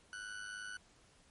40% pulse tone with amplitude modulation, 1485 Hz, F#6, 6 cents sharp, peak -40 dBFS, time 0.13-0.77 s, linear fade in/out 0 ms, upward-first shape sine, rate 103 Hz, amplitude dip 65%, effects pink hiss -66 dBFS RMS until 1.3 s + MP3 48 kbps

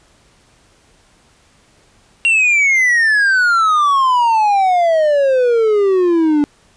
triangle exponential sweep, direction down, 2769 to 288.3 Hz, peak -8 dBFS, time 2.25-6.44 s, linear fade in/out 0 ms, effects pink hiss -52 dBFS RMS until 6.76 s + resampled to 22050 Hz

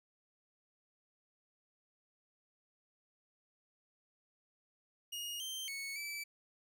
sawtooth tone with pitch steps, 2866 / 3134 / 2210 / 2313 Hz, F7 / G7 / C#7 / D7, +44 / -1 / -6 / -27 cents, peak -37 dBFS, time 5.12-6.24 s, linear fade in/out 10 ms, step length 280 ms, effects none

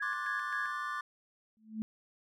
sine tone with tremolo, 1661.2 Hz, G#6, in tune, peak -34 dBFS, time 0-0.72 s, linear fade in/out 10 ms, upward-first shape square, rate 3.8 Hz, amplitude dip 70%
triangle chord, D dominant seventh, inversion third, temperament just, 1057.2 / 1174.7 / 1468.3 / 1762 Hz, C6 / D6 / F#6 / A6, +18 / 0 / -14 / +2 cents, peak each -41 / -36 / -41 / -39 dBFS, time 0.02-1.01 s, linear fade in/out 5 ms
sine tone with exponential growth, 218.5 Hz, A3, 12 cents flat, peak -30 dBFS, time 1.57-1.82 s, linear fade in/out 0 ms, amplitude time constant 54 ms
effects none

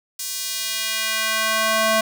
square tone with high-pass filter sweep, 220 Hz, A3, in tune, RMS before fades -22 dBFS, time 0.19-2.01 s, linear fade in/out 5 ms, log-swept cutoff 6400 to 630 Hz, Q 0.9, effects none

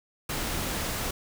pink noise, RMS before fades -31 dBFS, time 0.29-1.11 s, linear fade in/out 5 ms, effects none

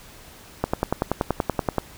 click train, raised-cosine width 1 ms, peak -6 dBFS, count 13, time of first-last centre 0.64-1.783 s, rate 10.5 Hz, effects pink hiss -46 dBFS RMS until 1.97 s

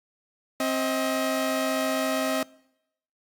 sawtooth tone pair together, 264.2 / 633 Hz, C4 / D#5, +17 / +30 cents, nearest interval octave + minor third, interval 1513 cents, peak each -23 dBFS, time 0.6-2.43 s, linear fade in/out 2 ms, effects noise-tail reverb RT60 0.8 s tail -23 dB re dry + Opus 48 kbps

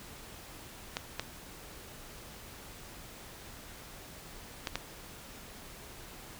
clicks, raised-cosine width 0.2 ms, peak -15 dBFS, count 4, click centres 0.969 / 1.196 / 4.672 / 4.756 s, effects pink hiss -49 dBFS RMS until 6.39 s

